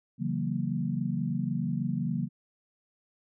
sine chord, F# dominant seventh, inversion second, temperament equal with one note detuned, 138.59 / 164.81 / 188.67 / 233.1 Hz, C#3 / E3 / F#3 / A#3, 0 / 0 / +34 / 0 cents, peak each -33 dBFS, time 0.18-2.29 s, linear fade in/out 50 ms, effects none

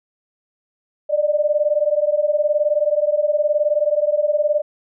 sine beating tone pair, 587.3 / 606.3 Hz, D5 / D#5, 0 / -45 cents, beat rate 19 Hz, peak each -18 dBFS, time 1.09-4.62 s, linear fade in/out 20 ms, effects none

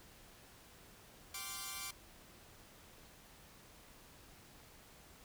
5% pulse tone cluster, 778 / 1045 / 1166 / 1398 Hz, G5 / C6 / D6 / F6, -13 / -2 / -13 / +1 cents, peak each -40 / -36 / -34 / -39 dBFS, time 1.34-1.91 s, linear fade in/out 5 ms, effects pink hiss -60 dBFS RMS until 5.24 s

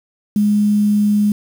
sine tone with quantisation, 207.7 Hz, G#3, in tune, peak -11 dBFS, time 0.36-1.32 s, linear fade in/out 2 ms, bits 6, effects none

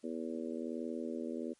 harmonic tone, 81.3 Hz, E2, 23 cents flat, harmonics 3 / 4 / 5 / 6 / 7, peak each -40 / -42 / -44 / -46 / -47 dBFS, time 0.03-1.54 s, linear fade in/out 20 ms, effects white hiss -70 dBFS RMS until 1.59 s + MP3 48 kbps

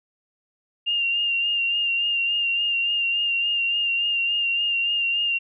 sine tone with vibrato, 2794 Hz, F7, in tune, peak -20 dBFS, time 0.86-5.39 s, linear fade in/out 20 ms, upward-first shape sine, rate 3.5 Hz, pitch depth 29 cents each way, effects none

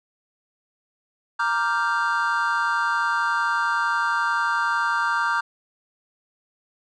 triangle chord, G minor seventh, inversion first, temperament equal, 932.3 / 1174.7 / 1396.9 / 1568 Hz, Bb5 / D6 / F6 / G6, 0 / 0 / 0 / 0 cents, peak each -24 dBFS, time 1.39-5.41 s, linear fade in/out 10 ms, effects resampled to 22050 Hz

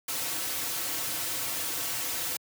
white noise with comb filter, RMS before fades -32 dBFS, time 0.08-2.37 s, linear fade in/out 5 ms, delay 4.9 ms, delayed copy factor -0.95, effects high-pass 100 Hz 12 dB/octave

